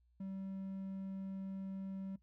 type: tone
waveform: triangle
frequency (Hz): 192.6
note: G3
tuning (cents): -30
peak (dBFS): -39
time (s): 0.2-2.16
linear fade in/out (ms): 5
effects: noise-tail reverb RT60 0.1 s tail -18 dB re dry + added 60 Hz sine -69 dBFS peak until 2.22 s